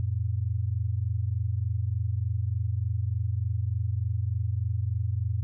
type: tone pair together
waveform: sine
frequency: 89.44 / 112.8 Hz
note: F2 / A2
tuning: +42 / +44 cents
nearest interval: major third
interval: 402 cents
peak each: -28 dBFS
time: 0-5.43 s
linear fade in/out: 0 ms
effects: none